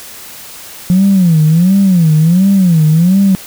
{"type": "tone with vibrato", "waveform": "sine", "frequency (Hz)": 174.61, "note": "F3", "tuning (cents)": 0, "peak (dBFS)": -4, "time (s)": [0.9, 3.35], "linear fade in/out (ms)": 0, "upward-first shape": "sine", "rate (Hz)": 1.4, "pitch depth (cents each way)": 220, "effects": ["tanh soft clip ceiling -1 dBFS", "white hiss -31 dBFS RMS until 3.46 s"]}